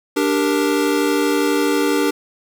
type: chord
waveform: square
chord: G minor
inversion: second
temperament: equal with one note detuned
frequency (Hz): 293.7 / 394 / 466.2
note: D4 / G4 / Bb4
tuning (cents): 0 / +9 / 0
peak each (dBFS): -19 / -21 / -22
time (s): 0.16-2.11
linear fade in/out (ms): 10
effects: none